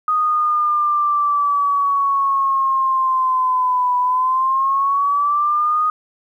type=linear two-way sweep; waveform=sine; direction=down then up; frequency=1244.5 to 987.8 to 1244.5 Hz; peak=-14 dBFS; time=0.08-5.9 s; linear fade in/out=2 ms; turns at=3.97 s; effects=9-bit